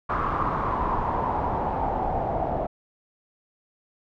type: noise with low-pass filter sweep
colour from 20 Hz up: pink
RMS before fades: -26 dBFS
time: 0.09-2.67 s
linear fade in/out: 10 ms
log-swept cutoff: 1200 to 700 Hz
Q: 5.1
effects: none